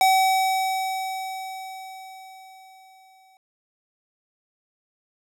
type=tone with exponential decay; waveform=square; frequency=760 Hz; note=F#5; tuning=46 cents sharp; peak=-15 dBFS; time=0.01-3.37 s; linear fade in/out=1 ms; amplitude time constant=730 ms; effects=none